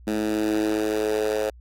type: tone with high-pass filter sweep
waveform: 10% pulse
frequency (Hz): 107.3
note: A2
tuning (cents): -43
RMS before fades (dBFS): -24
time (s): 0.07-1.5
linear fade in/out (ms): 5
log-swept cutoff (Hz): 250 to 500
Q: 4.1
effects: added 60 Hz sine -44 dBFS peak until 1.6 s + AAC 48 kbps